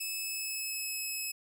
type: tone with pitch glide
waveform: 10% pulse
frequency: 2600 to 2579 Hz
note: E7 to E7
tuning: -24 to -39 cents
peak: -26 dBFS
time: 0-1.32 s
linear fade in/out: 10 ms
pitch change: -15 cents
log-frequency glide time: 0.2-0.99 s
effects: none